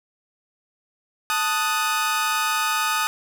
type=chord; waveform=sawtooth; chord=D# diminished; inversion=second; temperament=equal; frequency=880 / 1244.5 / 1480 Hz; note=A5 / D#6 / F#6; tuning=0 / 0 / 0 cents; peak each=-23 / -19 / -24 dBFS; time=1.3-3.07 s; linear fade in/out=0 ms; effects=none